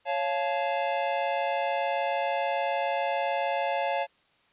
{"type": "chord", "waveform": "square", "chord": "Db augmented", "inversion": "none", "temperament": "just", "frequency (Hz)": [554.4, 693, 866.2], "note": ["Db5", "F5", "A5"], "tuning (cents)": [0, -14, -27], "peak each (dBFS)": -31, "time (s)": [0.05, 4.07], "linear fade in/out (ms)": 50, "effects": ["white hiss -65 dBFS RMS until 4.52 s", "resampled to 8000 Hz"]}